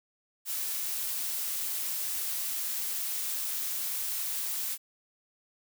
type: noise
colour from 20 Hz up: blue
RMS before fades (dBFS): -33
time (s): 0.45-4.78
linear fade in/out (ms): 50
effects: none